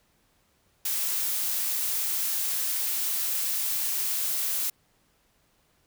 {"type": "noise", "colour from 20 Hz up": "blue", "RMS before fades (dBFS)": -28, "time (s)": [0.85, 4.7], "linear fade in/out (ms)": 5, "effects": ["pink hiss -67 dBFS RMS until 5.86 s"]}